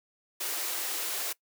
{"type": "high-pass noise", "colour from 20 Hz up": "white", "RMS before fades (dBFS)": -33, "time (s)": [0.4, 1.33], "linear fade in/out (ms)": 10, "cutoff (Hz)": 300, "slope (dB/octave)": 96, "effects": ["noise-tail reverb RT60 0.1 s tail -21 dB re dry"]}